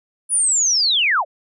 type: linear sweep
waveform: sine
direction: down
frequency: 10000 to 523.3 Hz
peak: -14 dBFS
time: 0.29-1.25 s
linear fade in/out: 50 ms
effects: none